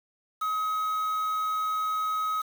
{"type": "tone with quantisation", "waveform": "triangle", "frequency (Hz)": 1270, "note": "D#6", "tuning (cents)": 35, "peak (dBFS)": -24, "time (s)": [0.41, 2.42], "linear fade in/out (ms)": 10, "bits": 7, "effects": []}